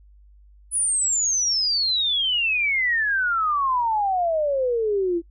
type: exponential sweep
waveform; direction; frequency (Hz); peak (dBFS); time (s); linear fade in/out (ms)
sine; down; 10120 to 329.6; -19; 0.71-5.22; 50
effects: noise-tail reverb RT60 0.1 s tail -24 dB re dry + added 50 Hz sine -48 dBFS peak until 5.3 s